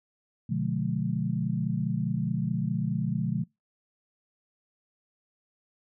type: chord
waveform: sine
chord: B diminished seventh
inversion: none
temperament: just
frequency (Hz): 123.47 / 148.16 / 177.8 / 213.4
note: B2 / D3 / F3 / Ab3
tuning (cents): 0 / +16 / +31 / +47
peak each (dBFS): -32 / -31 / -30 / -32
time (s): 0.49-3.44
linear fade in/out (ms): 10
effects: noise-tail reverb RT60 0.2 s tail -25 dB re dry